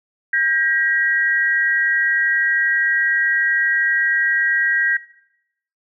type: tone pair together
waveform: sine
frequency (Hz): 1602 / 1905.1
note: G6 / A#6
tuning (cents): +37 / +37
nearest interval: minor third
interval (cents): 300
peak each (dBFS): -18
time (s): 0.33-4.97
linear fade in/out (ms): 5
effects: noise-tail reverb RT60 0.8 s tail -18 dB re dry